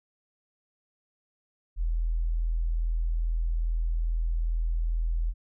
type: tone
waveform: sine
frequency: 41.2 Hz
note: E1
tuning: in tune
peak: -24 dBFS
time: 1.76-5.34 s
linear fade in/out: 50 ms
effects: none